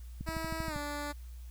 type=click train; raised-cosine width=5 ms; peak=-26 dBFS; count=8; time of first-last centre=0.21-0.761 s; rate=12.7 Hz
type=tone with pitch glide; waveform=10% pulse; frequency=323.5 to 291.6 Hz; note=E4 to D4; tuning=-32 to -12 cents; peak=-28 dBFS; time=0.26-1.13 s; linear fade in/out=20 ms; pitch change=-180 cents; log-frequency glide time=0.67-0.76 s
effects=added 60 Hz sine -43 dBFS peak until 1.5 s + white hiss -63 dBFS RMS until 1.5 s